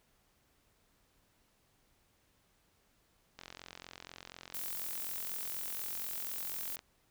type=click train; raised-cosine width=0.2 ms; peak=-29 dBFS; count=151; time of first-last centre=3.39-6.791 s; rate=44.1 Hz
type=noise; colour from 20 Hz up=violet; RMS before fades=-40 dBFS; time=4.54-6.76 s; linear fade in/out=2 ms
effects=pink hiss -72 dBFS RMS until 7.1 s